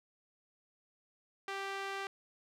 sawtooth tone with band-pass filter, 392 Hz, G4, in tune, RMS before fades -40 dBFS, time 1.48-2.07 s, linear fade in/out 2 ms, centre 1800 Hz, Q 0.75, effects none

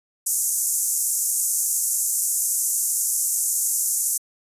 pink band-pass noise, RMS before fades -23 dBFS, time 0.26-4.18 s, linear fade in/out 10 ms, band 6500 to 13000 Hz, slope 48 dB/octave, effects resampled to 32000 Hz

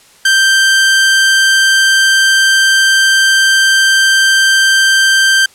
sawtooth tone, 1568 Hz, G6, in tune, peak -3 dBFS, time 0.25-5.46 s, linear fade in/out 5 ms, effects white hiss -44 dBFS RMS until 5.54 s + low-pass 10000 Hz 12 dB/octave

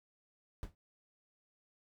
brown noise with exponential decay, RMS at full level -38 dBFS, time 0.63-0.75 s, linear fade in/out 0 ms, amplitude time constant 25 ms, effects none

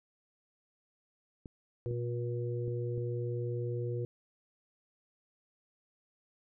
clicks, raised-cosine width 3 ms, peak -32 dBFS, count 4, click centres 1.458 / 1.911 / 2.68 / 2.979 s
harmonic tone, 120 Hz, B2, 49 cents flat, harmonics 1 / 3 / 4, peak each -34 / -39 / -40 dBFS, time 1.86-4.05 s, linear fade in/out 0 ms
effects none

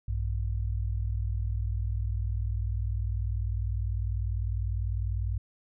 sine tone pair together, 58.93 / 99 Hz, A#1 / G2, +19 / +18 cents, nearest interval major sixth, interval 899 cents, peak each -29 / -31 dBFS, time 0.08-5.38 s, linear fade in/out 5 ms, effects none

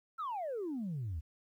sine exponential sweep, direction down, 1383 to 71.5 Hz, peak -34 dBFS, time 0.18-1.21 s, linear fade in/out 20 ms, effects tanh soft clip ceiling -33 dBFS + 12-bit

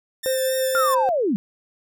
5% pulse tone with vibrato, 1798 Hz, A6, 37 cents sharp, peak -17 dBFS, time 0.23-0.95 s, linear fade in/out 10 ms, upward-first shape triangle, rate 3.8 Hz, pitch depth 37 cents each way
triangle tone with tremolo, 523 Hz, C5, 1 cent flat, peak -17 dBFS, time 0.26-1.09 s, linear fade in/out 0 ms, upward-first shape triangle, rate 6 Hz, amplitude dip 25%
sine linear sweep, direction down, 1428 to 179.4 Hz, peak -18 dBFS, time 0.75-1.36 s, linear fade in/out 0 ms
effects none

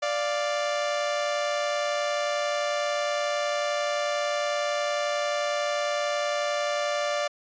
sawtooth tone pair together, 587.3 / 698.4 Hz, D5 / F5, 0 / 0 cents, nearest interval minor third, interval 300 cents, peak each -22 / -28 dBFS, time 0.02-7.28 s, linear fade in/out 10 ms, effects resampled to 16000 Hz

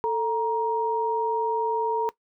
sine tone pair together, 443.8 / 940.4 Hz, A4 / A#5, +15 / +15 cents, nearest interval octave + minor second, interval 1300 cents, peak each -25 / -24 dBFS, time 0.04-2.09 s, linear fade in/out 0 ms, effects noise-tail reverb RT60 0.1 s tail -19 dB re dry

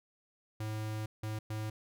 square tone bursts at uneven times, 108.2 Hz, A2, 29 cents flat, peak -36 dBFS, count 3, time 0.6-1.06 / 1.23-1.39 / 1.5-1.7 s, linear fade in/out 5 ms, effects none

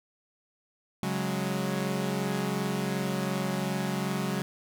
sawtooth chord, C# suspended fourth, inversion none, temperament equal, 138.59 / 185 / 207.7 Hz, C#3 / F#3 / G#3, 0 / 0 / 0 cents, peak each -30 / -27 / -29 dBFS, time 1.03-4.42 s, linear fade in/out 0 ms, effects none

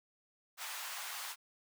pink high-pass noise, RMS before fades -43 dBFS, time 0.57-1.36 s, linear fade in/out 50 ms, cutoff 870 Hz, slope 24 dB/octave, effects none

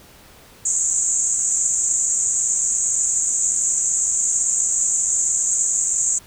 white band-pass noise, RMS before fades -20 dBFS, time 0.65-6.19 s, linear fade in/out 10 ms, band 6700 to 7800 Hz, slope 96 dB/octave, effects pink hiss -47 dBFS RMS until 6.26 s

